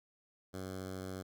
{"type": "tone with notch filter", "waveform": "10% pulse", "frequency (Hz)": 94, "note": "F#2", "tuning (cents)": 28, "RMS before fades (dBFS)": -43, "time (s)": [0.53, 1.23], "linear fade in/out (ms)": 20, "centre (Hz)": 2500, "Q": 1.7, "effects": []}